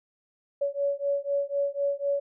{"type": "beating tone pair", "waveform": "sine", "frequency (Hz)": [562, 566], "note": ["C#5", "C#5"], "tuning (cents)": [24, 36], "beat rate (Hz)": 4, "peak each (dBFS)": -28, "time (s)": [0.61, 2.2], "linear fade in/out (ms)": 10, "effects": []}